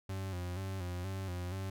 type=tone with vibrato; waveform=40% pulse; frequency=92.5 Hz; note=F#2; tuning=in tune; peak=-36 dBFS; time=0.09-1.7 s; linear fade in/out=5 ms; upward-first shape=square; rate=2.1 Hz; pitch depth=64 cents each way; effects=none